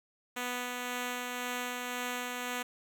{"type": "tone with tremolo", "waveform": "5% pulse", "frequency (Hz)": 246.9, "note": "B3", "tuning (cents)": 0, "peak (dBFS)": -22, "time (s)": [0.36, 2.63], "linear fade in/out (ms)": 10, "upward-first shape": "sine", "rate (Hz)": 1.9, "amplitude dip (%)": 25, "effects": []}